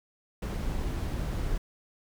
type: noise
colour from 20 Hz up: brown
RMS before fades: -31 dBFS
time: 0.42-1.58 s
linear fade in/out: 5 ms
effects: none